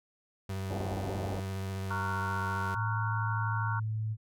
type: tone with vibrato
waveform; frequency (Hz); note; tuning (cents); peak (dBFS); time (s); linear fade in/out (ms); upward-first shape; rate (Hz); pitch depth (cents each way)
35% pulse; 96.1; G2; -34; -32; 0.49-2.75; 5; square; 15; 15
type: low-pass noise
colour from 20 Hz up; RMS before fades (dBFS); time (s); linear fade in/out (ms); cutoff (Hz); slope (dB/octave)
white; -38; 0.7-1.4; 5; 840; 48
type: chord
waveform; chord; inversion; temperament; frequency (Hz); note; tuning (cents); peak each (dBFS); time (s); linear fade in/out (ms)
sine; Gb major seventh; first; just; 925 / 1110 / 1387.5 / 1480; Bb5 / Db6 / F6 / Gb6; -14 / +2 / -12 / 0; -36 / -39 / -38 / -39; 1.9-3.8; 10
type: tone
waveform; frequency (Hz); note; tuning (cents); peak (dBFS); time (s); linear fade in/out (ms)
sine; 109.2; A2; -13; -30; 2.74-4.17; 50
effects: none